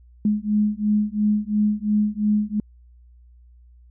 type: beating tone pair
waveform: sine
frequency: 208.7 / 211.6 Hz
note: G#3 / G#3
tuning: +9 / +33 cents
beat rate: 2.9 Hz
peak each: -21 dBFS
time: 0.25-2.6 s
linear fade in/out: 2 ms
effects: added 60 Hz sine -47 dBFS peak until 3.9 s